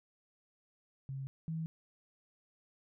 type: tone pair in turn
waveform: sine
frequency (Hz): 135.2 / 161.57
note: C#3 / E3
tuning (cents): -43 / -34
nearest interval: minor third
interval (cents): 309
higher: second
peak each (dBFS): -38 / -35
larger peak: second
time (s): 1.09-1.27 / 1.48-1.66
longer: neither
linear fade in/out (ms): 0
effects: none